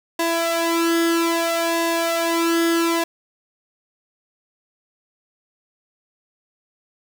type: tone with flanger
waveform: sawtooth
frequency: 334.2 Hz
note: E4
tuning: 24 cents sharp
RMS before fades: -20 dBFS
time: 0.19-3.04 s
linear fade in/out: 5 ms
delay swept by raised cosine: 1.1 to 2.4 ms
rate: 0.61 Hz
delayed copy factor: +0.75
effects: 7-bit